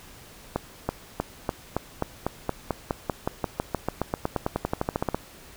accelerating click train, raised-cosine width 1 ms, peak -10 dBFS, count 30, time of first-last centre 0.56-5.146 s, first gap 330 ms, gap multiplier 0.94, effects pink hiss -48 dBFS RMS until 5.56 s

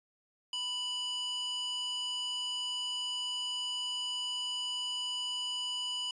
square tone with high-pass filter, 987.8 Hz, B5, in tune, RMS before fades -36 dBFS, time 0.53-6.11 s, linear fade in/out 2 ms, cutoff 2500 Hz, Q 3.2, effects resampled to 22050 Hz

